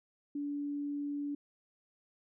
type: tone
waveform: sine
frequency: 288.1 Hz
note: D4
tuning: 33 cents flat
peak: -34 dBFS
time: 0.35-1.35 s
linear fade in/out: 5 ms
effects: none